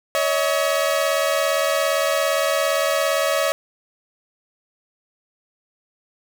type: tone pair together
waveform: sawtooth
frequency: 561.5 / 639 Hz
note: C#5 / D#5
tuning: +22 / +46 cents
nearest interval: major second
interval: 224 cents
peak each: -17 dBFS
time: 0.15-3.52 s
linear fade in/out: 0 ms
effects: none